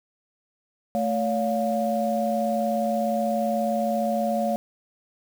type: tone cluster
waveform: sine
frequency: 220.8 / 567 / 706 Hz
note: A3 / C#5 / F5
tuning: +6 / +39 / +19 cents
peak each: -26 dBFS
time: 0.95-4.56 s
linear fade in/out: 0 ms
effects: 7-bit